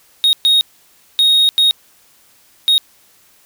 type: tone bursts at uneven times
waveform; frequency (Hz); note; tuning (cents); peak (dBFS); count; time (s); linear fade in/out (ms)
triangle; 3743; A#7; +6; -7; 5; 0.24-0.33 / 0.45-0.61 / 1.19-1.49 / 1.58-1.71 / 2.68-2.78; 0
effects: white hiss -51 dBFS RMS until 3.45 s